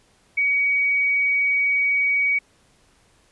sine tone, 2258 Hz, C#7, 31 cents sharp, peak -17 dBFS, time 0.37-2.39 s, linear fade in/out 10 ms, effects pink hiss -59 dBFS RMS until 3.31 s + resampled to 24000 Hz

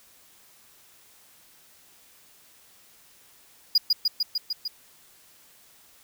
triangle tone with echo, 4891 Hz, D#8, 31 cents flat, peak -14 dBFS, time 3.75-3.78 s, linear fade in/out 5 ms, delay 150 ms, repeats 6, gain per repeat -2 dB, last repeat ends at 4.68 s, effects white hiss -56 dBFS RMS until 6.03 s

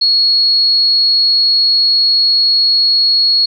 sine tone, 4331 Hz, C#8, 41 cents flat, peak -8 dBFS, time 0.01-3.46 s, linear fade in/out 10 ms, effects none

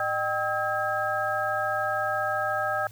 sine tone cluster, 610 / 776 / 1286 / 1619 Hz, D#5 / G5 / E6 / G#6, -34 / -18 / -43 / -45 cents, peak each -30 dBFS, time 0-2.87 s, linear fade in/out 2 ms, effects added 108 Hz sine -45 dBFS peak until 2.91 s + white hiss -54 dBFS RMS until 2.91 s

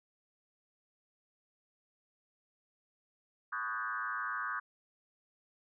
sine tone with frequency modulation, 1358 Hz, F6, 49 cents flat, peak -34 dBFS, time 3.52-4.6 s, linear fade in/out 10 ms, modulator 113 Hz, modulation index 2.6, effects none

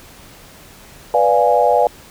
sine chord, B diminished seventh, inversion none, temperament equal, 493.9 / 587.3 / 698.5 / 830.6 Hz, B4 / D5 / F5 / Ab5, 0 / 0 / 0 / 0 cents, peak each -16 dBFS, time 1.14-1.87 s, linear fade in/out 2 ms, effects pink hiss -42 dBFS RMS until 2.1 s

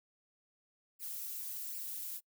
violet noise with flanger, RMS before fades -42 dBFS, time 0.99-2.21 s, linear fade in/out 50 ms, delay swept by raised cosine 0.39 to 5.89 ms, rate 1.3 Hz, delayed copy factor +0.9, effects noise-tail reverb RT60 0.1 s tail -25 dB re dry

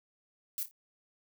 violet noise with echo, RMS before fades -35 dBFS, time 0.58-0.63 s, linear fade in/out 0 ms, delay 27 ms, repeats 3, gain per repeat -10 dB, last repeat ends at 0.711 s, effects none

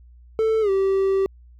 triangle tone with pitch glide, 442.3 to 387.3 Hz, A4 to G4, +9 to -21 cents, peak -15 dBFS, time 0.39-1.26 s, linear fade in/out 0 ms, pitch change -230 cents, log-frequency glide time 0.61-0.7 s, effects added 60 Hz sine -45 dBFS peak until 1.59 s

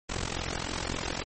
pink noise with amplitude modulation, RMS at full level -29 dBFS, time 0.09-1.24 s, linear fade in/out 10 ms, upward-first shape sine, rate 43.6 Hz, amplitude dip 95%, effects MP3 32 kbps

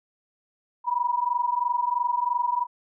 sine tone pair together, 960 / 983 Hz, B5 / B5, -49 / -8 cents, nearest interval unison, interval 41 cents, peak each -25 / -25 dBFS, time 0.84-2.67 s, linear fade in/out 50 ms, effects none

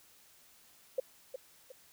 sine tone with echo, 523.3 Hz, C5, in tune, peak -27 dBFS, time 0.98-1 s, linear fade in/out 5 ms, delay 360 ms, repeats 2, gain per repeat -9 dB, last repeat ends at 1.72 s, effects white hiss -62 dBFS RMS until 1.92 s

